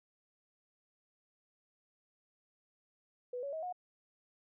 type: tone with pitch steps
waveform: sine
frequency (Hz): 493.9 / 560.8 / 636.8 / 723.1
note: B4 / C#5 / D#5 / F#5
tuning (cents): 0 / +20 / +40 / -40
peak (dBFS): -37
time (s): 3.33-3.726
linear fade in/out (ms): 5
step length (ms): 99
effects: none